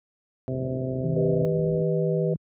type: harmonic tone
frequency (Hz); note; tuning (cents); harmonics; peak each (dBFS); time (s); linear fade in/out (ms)
130; C3; -11; 1 / 2 / 3 / 4 / 5; -29 / -32 / -34 / -35 / -36; 0.48-1.45; 0
type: low-pass noise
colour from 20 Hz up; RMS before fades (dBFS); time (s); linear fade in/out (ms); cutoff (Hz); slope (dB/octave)
pink; -37; 0.5-1.83; 10; 610; 96
type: tone with pitch glide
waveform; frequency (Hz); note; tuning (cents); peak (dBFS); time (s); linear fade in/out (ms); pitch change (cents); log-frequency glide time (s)
sine; 160 to 161.11; D#3 to E3; +49 to -39; -24; 1.04-2.36; 2; +12; 1.48-1.72
type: chord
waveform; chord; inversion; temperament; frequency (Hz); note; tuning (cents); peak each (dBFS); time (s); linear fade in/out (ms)
sine; G augmented; none; equal; 392 / 493.9 / 622.3; G4 / B4 / D#5; 0 / 0 / 0; -27 / -27 / -32; 1.16-2.34; 5
effects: high-pass 80 Hz 12 dB/octave